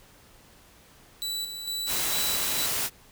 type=tone with tremolo; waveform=sawtooth; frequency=3951 Hz; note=B7; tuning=in tune; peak=-26 dBFS; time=1.22-2.66 s; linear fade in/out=0 ms; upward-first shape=square; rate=2.2 Hz; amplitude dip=50%
type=noise; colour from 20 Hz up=white; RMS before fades=-28 dBFS; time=1.86-2.9 s; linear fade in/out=50 ms
effects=pink hiss -55 dBFS RMS until 3.11 s